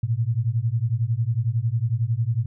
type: beating tone pair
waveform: sine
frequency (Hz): 110 / 121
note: A2 / B2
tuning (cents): 0 / -35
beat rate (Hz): 11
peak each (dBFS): -23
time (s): 0.03-2.46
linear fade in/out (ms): 5
effects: none